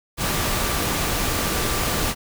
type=tone in noise; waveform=sine; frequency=1174.7 Hz; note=D6; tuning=in tune; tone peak=-34 dBFS; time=0.17-2.15 s; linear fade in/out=50 ms; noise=pink; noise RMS=-23 dBFS; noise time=0.17-2.15 s; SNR=-14 dB; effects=none